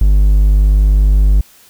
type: tone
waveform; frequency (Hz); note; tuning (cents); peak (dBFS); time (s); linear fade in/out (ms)
triangle; 50.3; G1; +45; -4; 0.01-1.41; 5
effects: white hiss -45 dBFS RMS until 1.69 s